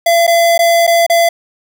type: tone with dropouts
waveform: square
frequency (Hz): 678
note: E5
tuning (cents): +49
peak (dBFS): -8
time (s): 0.06-1.29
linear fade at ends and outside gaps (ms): 5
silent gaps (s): 0.268-0.276 / 0.579-0.59 / 0.868-0.875 / 1.065-1.098
effects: none